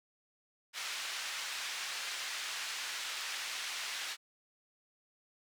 pink band-pass noise, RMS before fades -40 dBFS, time 0.73-4.17 s, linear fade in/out 50 ms, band 1700 to 6300 Hz, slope 12 dB/octave, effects none

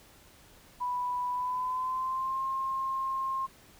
sine tone with pitch glide, 987.8 to 1064.8 Hz, B5 to C6, 0 to +30 cents, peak -29 dBFS, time 0.8-3.47 s, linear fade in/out 20 ms, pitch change +130 cents, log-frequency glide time 1.31-2.42 s, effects pink hiss -57 dBFS RMS until 3.79 s

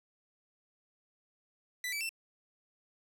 sawtooth tone with pitch steps, 1985 / 2307 / 2680 Hz, B6 / D7 / E7, +8 / -31 / +28 cents, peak -31 dBFS, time 1.84-2.092 s, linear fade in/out 2 ms, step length 84 ms, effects none

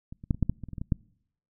clicks, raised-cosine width 5 ms, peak -27 / -30 / -11 / -24 / -11 / -13 / -25 / -30 / -26 / -24 / -21 / -11 dBFS, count 12, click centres 0.125 / 0.239 / 0.308 / 0.346 / 0.427 / 0.496 / 0.637 / 0.687 / 0.733 / 0.782 / 0.815 / 0.922 s, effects noise-tail reverb RT60 0.7 s tail -26 dB re dry

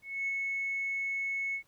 sine tone with ADSR envelope, 2200 Hz, C#7, 14 cents flat, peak -28 dBFS, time 0.02-1.63 s, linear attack 260 ms, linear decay 22 ms, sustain -2 dB, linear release 87 ms, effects tanh soft clip ceiling -25 dBFS + pink hiss -69 dBFS RMS until 1.67 s

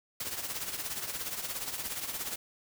white noise with tremolo, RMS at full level -34 dBFS, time 0.2-2.36 s, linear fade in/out 5 ms, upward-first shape triangle, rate 17 Hz, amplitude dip 70%, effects none

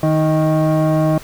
sine tone with frequency modulation, 155.56 Hz, D#3, in tune, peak -10 dBFS, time 0.03-1.18 s, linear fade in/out 2 ms, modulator 470 Hz, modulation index 1.2, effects tanh soft clip ceiling -10 dBFS + pink hiss -38 dBFS RMS until 1.23 s

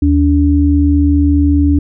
sine tone pair together, 77.78 / 287.3 Hz, D#2 / D4, 0 / -38 cents, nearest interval octave + major seventh, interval 2262 cents, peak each -10 dBFS, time 0.02-1.79 s, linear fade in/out 5 ms, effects none

